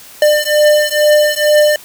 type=beating tone pair; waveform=square; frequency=598 / 600.2 Hz; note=D5 / D5; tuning=+31 / +38 cents; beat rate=2.2 Hz; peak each=-12 dBFS; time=0.22-1.76 s; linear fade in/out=2 ms; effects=white hiss -37 dBFS RMS until 1.84 s